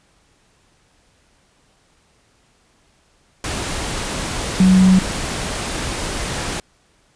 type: tone in noise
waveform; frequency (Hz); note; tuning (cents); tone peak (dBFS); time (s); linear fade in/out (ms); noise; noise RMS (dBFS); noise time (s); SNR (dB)
sine; 186.9; F#3; +18; -8; 4.6-4.99; 2; pink; -24; 3.44-6.6; +13
effects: pink hiss -58 dBFS RMS until 7.15 s + resampled to 22050 Hz